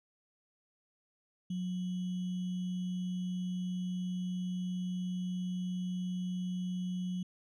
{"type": "tone with sample-and-hold", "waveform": "sine", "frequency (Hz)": 181.5, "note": "F#3", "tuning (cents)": -33, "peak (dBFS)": -33, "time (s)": [1.5, 7.23], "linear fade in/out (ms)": 5, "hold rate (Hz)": 3150, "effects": ["low-pass 6000 Hz 12 dB/octave"]}